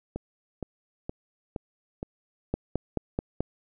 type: two click trains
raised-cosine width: 2 ms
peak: -13 / -19 dBFS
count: 5 / 5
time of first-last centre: 2.54-3.406 / 0.16-2.029 s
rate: 4.62 / 2.14 Hz
effects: none